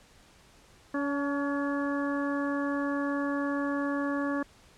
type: harmonic tone with a mistuned harmonic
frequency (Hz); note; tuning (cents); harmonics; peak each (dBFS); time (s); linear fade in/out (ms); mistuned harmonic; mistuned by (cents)
282.8; C#4; +35; 1 / 2 / 3 / 4 / 5 / 6; -29 / -35 / -43 / -37 / -43 / -38; 0.94-4.43; 5; 3; +32
effects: pink hiss -58 dBFS RMS until 4.77 s + low-pass 9000 Hz 12 dB/octave